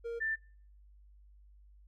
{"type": "tone pair in turn", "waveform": ["triangle", "sine"], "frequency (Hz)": [466.2, 1777], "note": ["A#4", "A6"], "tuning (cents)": [0, 17], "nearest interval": "octave + major seventh", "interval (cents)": 2317, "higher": "second", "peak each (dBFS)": [-34, -31], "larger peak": "second", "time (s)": [[0.04, 0.2], [0.2, 0.36]], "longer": "neither", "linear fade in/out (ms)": 20, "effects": ["noise-tail reverb RT60 0.5 s tail -26 dB re dry", "added 50 Hz sine -56 dBFS peak until 1.87 s"]}